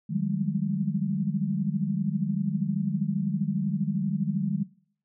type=tone cluster; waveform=sine; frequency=152.3 / 180.3 / 195.3 / 207.9 Hz; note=D#3 / F#3 / G3 / G#3; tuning=-37 / -45 / -6 / +2 cents; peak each=-30 dBFS; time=0.09-4.64 s; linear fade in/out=20 ms; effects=noise-tail reverb RT60 0.6 s tail -22 dB re dry